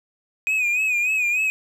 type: tone with vibrato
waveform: triangle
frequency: 2489 Hz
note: D#7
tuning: in tune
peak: -17 dBFS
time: 0.47-1.5 s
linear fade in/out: 0 ms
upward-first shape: sine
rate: 3.4 Hz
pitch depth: 71 cents each way
effects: none